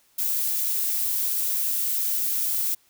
violet noise, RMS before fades -25 dBFS, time 0.18-2.75 s, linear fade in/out 10 ms, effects white hiss -62 dBFS RMS until 2.89 s

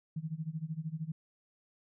sine tone with tremolo, 158.7 Hz, D#3, 35 cents sharp, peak -32 dBFS, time 0.16-1.12 s, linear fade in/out 5 ms, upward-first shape sine, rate 13 Hz, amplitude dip 90%, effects none

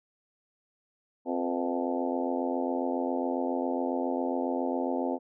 harmonic tone with a mistuned harmonic, 87.31 Hz, F2, in tune, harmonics 3 / 4 / 5 / 6 / 7 / 8 / 9 / 10, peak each -31 / -35 / -39 / -35 / -37 / -37 / -40 / -39 dBFS, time 1.25-5.19 s, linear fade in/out 50 ms, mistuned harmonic 6, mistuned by -54 cents, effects none

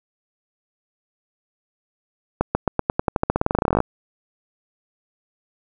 accelerating click train, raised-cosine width 1 ms, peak -3 dBFS, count 25, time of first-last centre 2.41-3.804 s, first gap 140 ms, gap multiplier 0.91, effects none

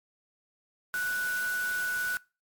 sine tone in noise, 1480 Hz, F#6, in tune, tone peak -28 dBFS, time 0.94-2.17 s, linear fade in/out 0 ms, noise white, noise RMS -40 dBFS, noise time 0.94-2.17 s, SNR +9 dB, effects noise-tail reverb RT60 0.3 s tail -23 dB re dry + MP3 96 kbps

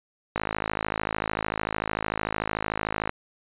click train, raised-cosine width 0.5 ms, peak -11 dBFS, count 147, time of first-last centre 0.36-3.094 s, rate 53.4 Hz, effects resampled to 8000 Hz

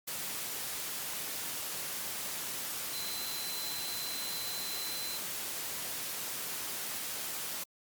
sine tone in noise, 4059 Hz, B7, 47 cents sharp, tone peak -40 dBFS, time 2.93-5.18 s, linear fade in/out 10 ms, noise white, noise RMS -38 dBFS, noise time 0.07-7.64 s, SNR -5 dB, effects high-pass 100 Hz 12 dB/octave + Opus 48 kbps

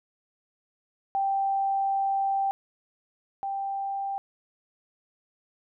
sine tone pair in turn, 784 / 787.4 Hz, G5 / G5, 0 / +8 cents, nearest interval unison, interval 8 cents, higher second, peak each -23 / -28 dBFS, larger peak first, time 1.15-2.51 / 3.43-4.18 s, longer first, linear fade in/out 0 ms, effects none

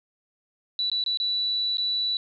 sine tone with dropouts, 3951 Hz, B7, in tune, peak -23 dBFS, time 0.79-2.17 s, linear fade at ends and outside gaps 1 ms, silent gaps 0.899-0.916 / 1.039-1.062 / 1.173-1.2 / 1.771-1.782 s, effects none

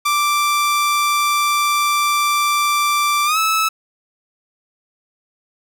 sawtooth tone with pitch glide, 1174.7 to 1303.4 Hz, D6 to E6, 0 to -20 cents, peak -11 dBFS, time 0.05-3.69 s, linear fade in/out 10 ms, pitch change +180 cents, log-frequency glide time 3.25-3.38 s, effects none

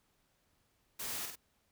white noise with echo, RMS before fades -41 dBFS, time 0.99-1.26 s, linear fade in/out 10 ms, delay 49 ms, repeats 2, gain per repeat -4 dB, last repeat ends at 1.358 s, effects pink hiss -75 dBFS RMS until 1.71 s

